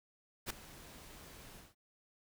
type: noise with ADSR envelope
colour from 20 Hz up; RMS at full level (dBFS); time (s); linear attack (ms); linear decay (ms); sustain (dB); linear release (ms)
pink; -35; 0.46-1.75; 43; 3; -19; 190
effects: none